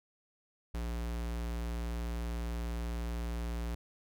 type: tone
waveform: square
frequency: 58.27 Hz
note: A#1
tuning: in tune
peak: -35 dBFS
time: 0.74-3.75 s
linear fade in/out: 5 ms
effects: none